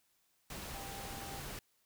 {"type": "tone in noise", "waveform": "sine", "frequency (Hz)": 790, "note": "G5", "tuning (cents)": 13, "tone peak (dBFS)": -49, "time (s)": [0.74, 1.4], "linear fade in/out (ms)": 2, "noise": "pink", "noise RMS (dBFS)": -45, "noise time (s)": [0.5, 1.59], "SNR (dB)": -7, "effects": ["white hiss -75 dBFS RMS until 1.85 s"]}